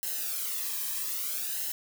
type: noise with flanger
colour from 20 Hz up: blue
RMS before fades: -33 dBFS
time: 0.03-1.72 s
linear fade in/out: 0 ms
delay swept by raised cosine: 0.85 to 1.43 ms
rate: 0.61 Hz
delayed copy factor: -0.75
effects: none